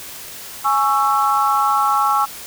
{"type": "chord", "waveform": "sine", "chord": "C# minor", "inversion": "second", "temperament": "just", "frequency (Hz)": [831.5, 1108.7, 1330.5], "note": ["G#5", "C#6", "E6"], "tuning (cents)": [2, 0, 16], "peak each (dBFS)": -18, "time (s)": [0.64, 2.26], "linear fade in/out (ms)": 20, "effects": ["white hiss -34 dBFS RMS until 2.46 s"]}